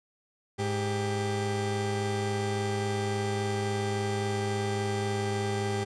30% pulse tone pair together, 105 / 396.4 Hz, G#2 / G4, +19 / +19 cents, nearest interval octave + major seventh, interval 2300 cents, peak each -28 dBFS, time 0.58-5.85 s, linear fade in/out 20 ms, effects resampled to 22050 Hz

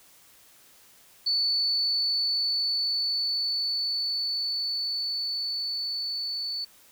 sine tone with level ramp, 4474 Hz, C#8, 15 cents sharp, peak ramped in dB -22 to -29 dBFS, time 1.26-6.65 s, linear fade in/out 10 ms, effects white hiss -56 dBFS RMS until 6.91 s

